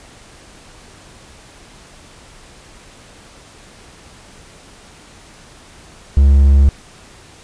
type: tone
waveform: triangle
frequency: 69.3 Hz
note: C#2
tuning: in tune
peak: -4 dBFS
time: 6.17-6.69 s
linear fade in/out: 0 ms
effects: pink hiss -42 dBFS RMS until 7.43 s + resampled to 22050 Hz